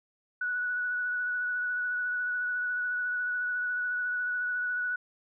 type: tone with vibrato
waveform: sine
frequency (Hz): 1474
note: F#6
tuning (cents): -7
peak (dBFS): -28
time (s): 0.41-4.96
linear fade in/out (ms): 5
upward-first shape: triangle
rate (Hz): 14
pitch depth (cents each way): 19
effects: none